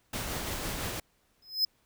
pink noise with tremolo, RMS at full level -34 dBFS, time 0.13-1 s, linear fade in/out 5 ms, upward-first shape sine, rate 5.9 Hz, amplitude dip 25%
square tone with exponential growth, 5100 Hz, D#8, 42 cents sharp, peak -21 dBFS, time 1.42-1.65 s, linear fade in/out 5 ms, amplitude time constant 49 ms
effects pink hiss -70 dBFS RMS until 1.85 s

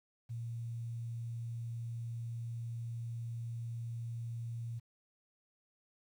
sine tone with quantisation, 116.54 Hz, A#2, in tune, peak -38 dBFS, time 0.29-4.8 s, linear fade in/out 20 ms, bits 11, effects none

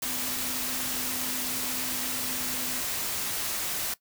sine tone in noise, 253.7 Hz, B3, 47 cents sharp, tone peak -41 dBFS, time 0.05-2.81 s, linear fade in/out 5 ms, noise white, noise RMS -31 dBFS, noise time 0.02-3.94 s, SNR -13 dB, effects noise-tail reverb RT60 0.1 s tail -18 dB re dry

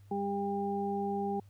harmonic tone, 200 Hz, G3, 35 cents sharp, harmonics 1 / 2 / 4, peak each -35 / -35 / -35 dBFS, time 0.11-1.4 s, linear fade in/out 5 ms, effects added 100 Hz sine -53 dBFS peak until 1.49 s + pink hiss -70 dBFS RMS until 1.49 s

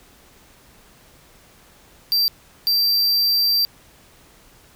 square tone bursts at uneven times, 4699 Hz, D8, in tune, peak -16 dBFS, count 2, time 2.12-2.28 / 2.67-3.65 s, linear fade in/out 0 ms, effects pink hiss -51 dBFS RMS until 4.75 s

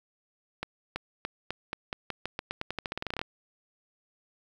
accelerating click train, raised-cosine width 0.3 ms, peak -16 dBFS, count 23, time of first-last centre 0.63-3.215 s, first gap 330 ms, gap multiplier 0.88, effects 8-bit

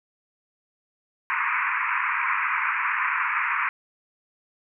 pink band-pass noise, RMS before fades -25 dBFS, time 1.3-3.69 s, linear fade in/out 0 ms, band 960 to 2500 Hz, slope 96 dB/octave, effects none

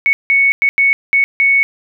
sine tone bursts at uneven times, 2217 Hz, C#7, in tune, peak -8 dBFS, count 6, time 0.06-0.13 / 0.3-0.52 / 0.62-0.69 / 0.78-0.93 / 1.13-1.24 / 1.4-1.63 s, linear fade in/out 0 ms, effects none

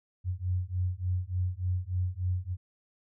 sine beating tone pair, 89.4 / 92.8 Hz, F2 / F#2, +41 / +6 cents, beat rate 3.4 Hz, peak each -31 dBFS, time 0.24-2.57 s, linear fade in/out 50 ms, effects none

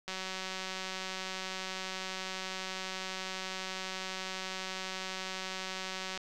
click train, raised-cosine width 0.2 ms, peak -21 dBFS, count 1147, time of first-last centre 0.08-6.176 s, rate 188 Hz, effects none

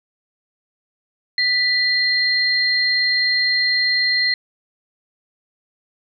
sine tone pair together, 1975.5 / 4186 Hz, B6 / C8, 0 / 0 cents, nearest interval octave + minor second, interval 1300 cents, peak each -18 dBFS, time 1.38-4.34 s, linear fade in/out 2 ms, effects 9-bit

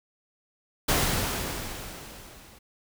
pink noise with level ramp, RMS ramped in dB -22 to -52 dBFS, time 0.88-2.59 s, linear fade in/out 10 ms, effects none

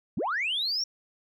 sine linear sweep, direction up, 121 to 5660 Hz, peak -25 dBFS, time 0.17-0.84 s, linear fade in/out 5 ms, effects tanh soft clip ceiling -22 dBFS

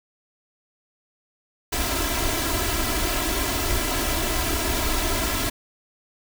pink noise with comb filter, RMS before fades -24 dBFS, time 1.72-5.5 s, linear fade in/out 10 ms, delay 3 ms, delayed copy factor +0.9, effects none

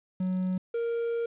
triangle tone pair in turn, 185 / 466.2 Hz, F#3 / A#4, 0 / 0 cents, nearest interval octave + major third, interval 1600 cents, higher second, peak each -24 / -25 dBFS, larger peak first, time 0.2-0.58 / 0.74-1.26 s, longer second, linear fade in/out 5 ms, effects resampled to 8000 Hz + 10-bit

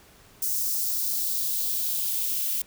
violet noise with high-pass filter sweep, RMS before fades -27 dBFS, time 0.42-2.62 s, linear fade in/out 5 ms, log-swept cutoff 5700 to 2600 Hz, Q 1.7, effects pink hiss -54 dBFS RMS until 2.66 s

